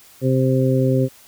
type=harmonic tone; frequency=130.81 Hz; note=C3; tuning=in tune; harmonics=1 / 2 / 3 / 4; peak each=-17 / -20 / -22 / -22 dBFS; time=0.21-1.09 s; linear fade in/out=50 ms; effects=white hiss -48 dBFS RMS until 1.27 s